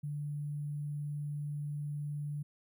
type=tone with sample-and-hold; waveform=sine; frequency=146.83 Hz; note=D3; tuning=in tune; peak=-35 dBFS; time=0.03-2.43 s; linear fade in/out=10 ms; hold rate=11025 Hz; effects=none